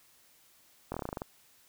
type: slowing click train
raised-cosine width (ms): 1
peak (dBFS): -21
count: 10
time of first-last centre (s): 0.92-1.219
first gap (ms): 22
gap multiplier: 1.1
effects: white hiss -63 dBFS RMS until 1.68 s